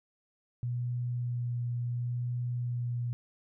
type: tone with vibrato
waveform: sine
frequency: 121.4 Hz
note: B2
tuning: 29 cents flat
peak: -30 dBFS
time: 0.63-3.13 s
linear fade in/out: 0 ms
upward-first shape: sine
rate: 0.71 Hz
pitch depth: 12 cents each way
effects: none